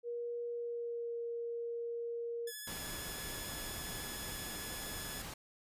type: tone with pitch glide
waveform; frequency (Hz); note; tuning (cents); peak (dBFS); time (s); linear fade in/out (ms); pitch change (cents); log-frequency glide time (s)
sine; 475.5 to 469; A#4 to A#4; +34 to +11; -37; 0.03-2.52; 50; -23; 0.43-1.14
type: tone with vibrato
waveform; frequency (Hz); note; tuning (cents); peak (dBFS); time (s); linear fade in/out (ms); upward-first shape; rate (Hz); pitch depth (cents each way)
5% pulse; 1708; G#6; +48; -33; 2.47-5.22; 5; sine; 13; 19
type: noise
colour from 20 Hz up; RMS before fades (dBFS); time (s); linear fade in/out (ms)
pink; -45; 2.67-5.34; 5
effects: resampled to 32000 Hz